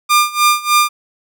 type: tone with tremolo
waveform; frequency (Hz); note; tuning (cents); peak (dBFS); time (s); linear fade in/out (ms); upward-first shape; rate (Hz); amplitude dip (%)
sawtooth; 1200; D6; +37; -4; 0.09-0.89; 20; sine; 3.3; 90
effects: none